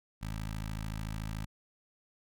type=tone with notch filter; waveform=15% pulse; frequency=53.6 Hz; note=A1; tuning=45 cents flat; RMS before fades=-38 dBFS; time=0.21-1.46 s; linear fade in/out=20 ms; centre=460 Hz; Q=0.85; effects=none